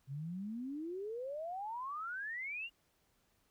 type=exponential sweep; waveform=sine; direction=up; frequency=130.81 to 2876 Hz; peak=-39 dBFS; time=0.07-2.7 s; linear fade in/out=50 ms; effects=pink hiss -75 dBFS RMS until 3.5 s